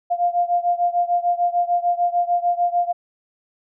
sine beating tone pair, 698.5 / 705.2 Hz, F5 / F5, 0 / +17 cents, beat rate 6.7 Hz, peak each -19 / -21 dBFS, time 0.1-2.93 s, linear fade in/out 20 ms, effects none

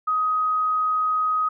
sine tone, 1257 Hz, D#6, 17 cents sharp, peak -19 dBFS, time 0.07-1.49 s, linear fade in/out 10 ms, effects none

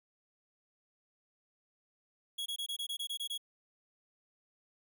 45% pulse tone bursts, 3332 Hz, G#7, 5 cents sharp, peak -35 dBFS, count 10, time 2.38-3.378 s, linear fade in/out 10 ms, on 80 ms, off 22 ms, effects none

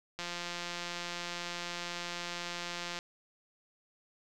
click train, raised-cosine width 0.2 ms, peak -21 dBFS, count 488, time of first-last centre 0.19-2.989 s, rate 174 Hz, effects none

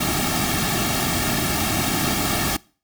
pink noise with comb filter, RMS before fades -22 dBFS, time 0-2.57 s, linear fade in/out 10 ms, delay 2 ms, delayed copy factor -0.8, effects noise-tail reverb RT60 0.4 s tail -23 dB re dry

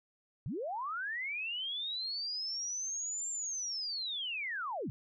sine linear two-way sweep, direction up then down, 97.8 to 7400 to 97.8 Hz, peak -35 dBFS, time 0.46-4.9 s, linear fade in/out 0 ms, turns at 3.3 s, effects none

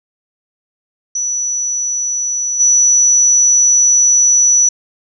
sine tone with level steps, 5920 Hz, F#8, in tune, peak -15 / -7 dBFS, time 1.15-4.69 s, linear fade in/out 5 ms, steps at 2.59 s, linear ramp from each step 20 ms, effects none

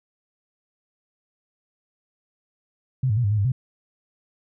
sine tone with pitch steps, 130 / 104.9 / 121.9 / 100.9 / 107.1 / 99.9 / 128.8 Hz, C3 / G#2 / B2 / G#2 / A2 / G2 / C3, -11 / +18 / -22 / -49 / -46 / +33 / -27 cents, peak -18 dBFS, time 3.03-3.52 s, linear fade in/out 5 ms, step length 70 ms, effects none

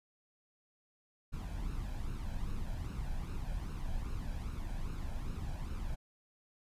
brown noise with flanger, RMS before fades -38 dBFS, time 1.32-5.96 s, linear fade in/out 20 ms, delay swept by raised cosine 0.74 to 1.27 ms, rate 2.5 Hz, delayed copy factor +0.6, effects resampled to 32000 Hz

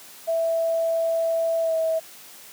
sine tone with pitch glide, 659.3 to 646.9 Hz, E5 to E5, 0 to -33 cents, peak -20 dBFS, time 0.27-2 s, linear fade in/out 20 ms, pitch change -33 cents, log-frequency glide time 1.61-1.74 s, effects white hiss -45 dBFS RMS until 2.52 s + high-pass 150 Hz 12 dB/octave

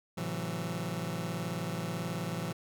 sawtooth chord, F# half-diminished seventh, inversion first, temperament just, 111 / 133.2 / 166.5 / 185 Hz, A2 / C3 / E3 / F#3, +16 / +31 / +18 / 0 cents, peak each -37 / -38 / -32 / -36 dBFS, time 0.17-2.53 s, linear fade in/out 10 ms, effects none

